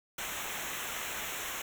pink noise with comb filter, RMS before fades -38 dBFS, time 0.18-1.62 s, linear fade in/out 5 ms, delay 0.21 ms, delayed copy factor -0.85, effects none

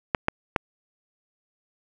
clicks, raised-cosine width 0.5 ms, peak -5 dBFS, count 3, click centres 0.148 / 0.284 / 0.562 s, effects none

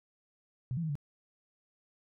sine tone with pitch steps, 126.5 / 168.7 / 158.3 / 143.8 Hz, B2 / E3 / D#3 / D3, +42 / +40 / +30 / -36 cents, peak -31 dBFS, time 0.71-0.954 s, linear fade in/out 0 ms, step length 61 ms, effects none

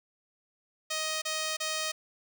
5% pulse tone bursts, 626 Hz, D#5, 10 cents sharp, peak -19 dBFS, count 3, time 0.9-1.92 s, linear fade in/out 10 ms, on 320 ms, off 30 ms, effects none

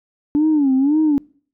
sine tone with vibrato, 286.5 Hz, D4, 43 cents flat, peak -11 dBFS, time 0.35-1.18 s, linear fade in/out 0 ms, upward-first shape sine, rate 1.9 Hz, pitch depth 160 cents each way, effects noise-tail reverb RT60 0.5 s tail -26 dB re dry + tanh soft clip ceiling -9 dBFS

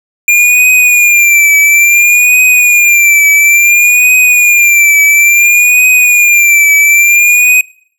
square tone with vibrato, 2400 Hz, D7, 37 cents sharp, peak -4 dBFS, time 0.28-7.61 s, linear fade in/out 2 ms, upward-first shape triangle, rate 0.58 Hz, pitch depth 79 cents each way, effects noise-tail reverb RT60 0.6 s tail -24 dB re dry

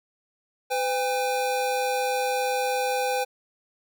square tone pair together, 506.5 / 805 Hz, B4 / G5, +44 / +46 cents, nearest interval minor sixth, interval 802 cents, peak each -27 dBFS, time 0.7-3.25 s, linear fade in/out 20 ms, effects none

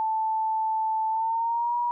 sine tone with pitch glide, 880 to 959.6 Hz, A5 to A#5, 0 to +50 cents, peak -23 dBFS, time 0-1.91 s, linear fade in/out 0 ms, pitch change +150 cents, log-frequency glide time 1.09-1.76 s, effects none

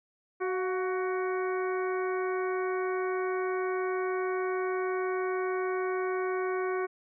harmonic tone with a mistuned harmonic, 372.8 Hz, F#4, 13 cents sharp, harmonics 1 / 2 / 3 / 4 / 5 / 6, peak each -29 / -39 / -37 / -40 / -45 / -44 dBFS, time 0.4-6.87 s, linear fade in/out 20 ms, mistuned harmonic 2, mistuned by -55 cents, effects none

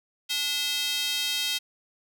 square tone with high-pass filter, 290 Hz, D4, 22 cents flat, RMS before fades -28 dBFS, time 0.29-1.59 s, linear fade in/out 20 ms, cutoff 3300 Hz, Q 2.6, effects none

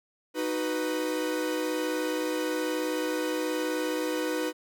45% pulse chord, B major, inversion first, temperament equal, 311.1 / 370 / 493.9 Hz, D#4 / F#4 / B4, 0 / 0 / 0 cents, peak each -31 / -35 / -31 dBFS, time 0.34-4.53 s, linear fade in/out 50 ms, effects none

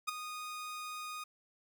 sawtooth tone with ADSR envelope, 1237 Hz, D#6, 10 cents flat, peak -26 dBFS, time 0.07-1.24 s, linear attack 19 ms, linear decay 10 ms, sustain -11 dB, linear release 7 ms, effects none

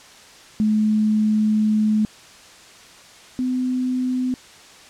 sine tone pair in turn, 214.5 / 253.7 Hz, A3 / B3, -44 / +47 cents, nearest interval minor third, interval 291 cents, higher second, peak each -15 / -19 dBFS, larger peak first, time 0.6-2.05 / 3.39-4.34 s, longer first, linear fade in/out 0 ms, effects white hiss -45 dBFS RMS until 4.89 s + low-pass 7000 Hz 12 dB/octave

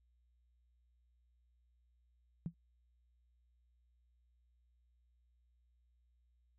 sine tone with exponential decay, 168.1 Hz, E3, 34 cents sharp, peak -32 dBFS, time 2.46-2.54 s, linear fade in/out 0 ms, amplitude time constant 16 ms, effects added 60 Hz sine -70 dBFS peak until 6.58 s

